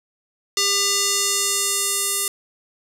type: tone with band-pass filter sweep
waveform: square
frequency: 400 Hz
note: G4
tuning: 35 cents sharp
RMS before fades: -21 dBFS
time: 0.57-2.28 s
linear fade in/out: 2 ms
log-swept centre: 5500 to 10000 Hz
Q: 1.7
effects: none